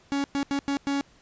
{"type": "tone bursts at uneven times", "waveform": "45% pulse", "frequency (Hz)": 279.8, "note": "C#4", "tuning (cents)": 16, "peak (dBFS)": -24, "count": 5, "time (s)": [[0.12, 0.24], [0.35, 0.43], [0.51, 0.59], [0.68, 0.77], [0.87, 1.01]], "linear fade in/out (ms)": 0, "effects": ["pink hiss -58 dBFS RMS until 1.21 s", "resampled to 16000 Hz"]}